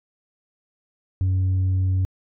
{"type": "tone", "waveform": "sine", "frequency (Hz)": 93.5, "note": "F#2", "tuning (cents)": 19, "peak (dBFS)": -15, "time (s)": [1.21, 2.05], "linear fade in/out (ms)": 0, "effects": ["tanh soft clip ceiling -17 dBFS"]}